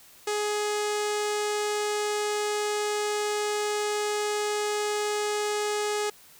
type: tone with low-pass filter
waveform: sawtooth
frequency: 418.2 Hz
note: G#4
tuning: 12 cents sharp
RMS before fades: -28 dBFS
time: 0.27-6.1 s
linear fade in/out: 5 ms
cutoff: 8000 Hz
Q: 1.9
effects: white hiss -53 dBFS RMS until 6.39 s